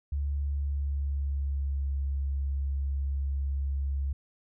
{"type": "tone with pitch glide", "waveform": "sine", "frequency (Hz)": [71.1, 69], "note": ["C#2", "C#2"], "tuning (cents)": [45, -7], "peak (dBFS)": -27, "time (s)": [0.12, 4.13], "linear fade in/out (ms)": 5, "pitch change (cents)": -52, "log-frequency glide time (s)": [0.4, 1.9], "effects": []}